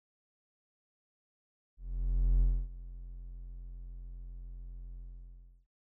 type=tone with ADSR envelope; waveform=triangle; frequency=43.65 Hz; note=F1; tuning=in tune; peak=-20 dBFS; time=1.77-5.67 s; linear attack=640 ms; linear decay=270 ms; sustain=-20 dB; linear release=700 ms; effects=noise-tail reverb RT60 0.1 s tail -22 dB re dry